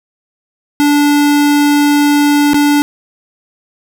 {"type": "tone with dropouts", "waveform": "square", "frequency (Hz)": 290.9, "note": "D4", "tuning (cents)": -16, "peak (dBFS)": -8, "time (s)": [0.8, 2.82], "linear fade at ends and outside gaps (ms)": 0, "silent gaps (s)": [2.534, 2.543], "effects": []}